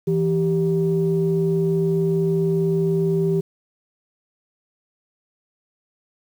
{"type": "tone pair together", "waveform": "sine", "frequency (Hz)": [164.5, 391.2], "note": ["E3", "G4"], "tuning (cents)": [-3, -4], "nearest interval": "octave + minor third", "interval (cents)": 1499, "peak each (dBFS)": -19, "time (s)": [0.07, 3.41], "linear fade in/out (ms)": 10, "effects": ["tanh soft clip ceiling -10 dBFS", "8-bit"]}